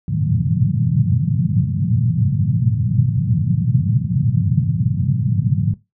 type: band-pass noise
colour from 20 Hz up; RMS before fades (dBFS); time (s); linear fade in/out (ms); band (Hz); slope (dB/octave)
pink; -17; 0.08-5.74; 2; 100 to 180; 48
effects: noise-tail reverb RT60 0.2 s tail -17 dB re dry